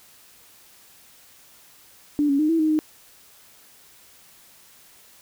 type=tone with pitch steps; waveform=sine; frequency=293.9 / 278.8 / 306.2 / 327.9 / 312.1 / 308.9 Hz; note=D4 / C#4 / D#4 / E4 / D#4 / D#4; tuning=+1 / +10 / -28 / -9 / +5 / -12 cents; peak=-17 dBFS; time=2.19-2.79 s; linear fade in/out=0 ms; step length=100 ms; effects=white hiss -52 dBFS RMS until 5.21 s